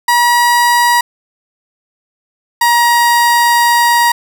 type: tone pair in turn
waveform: 30% pulse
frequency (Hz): 960 / 949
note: B5 / A#5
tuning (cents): -49 / +31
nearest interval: unison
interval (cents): 20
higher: first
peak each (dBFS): -5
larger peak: neither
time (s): 0.08-1.01 / 2.61-4.12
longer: second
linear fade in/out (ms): 5
effects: none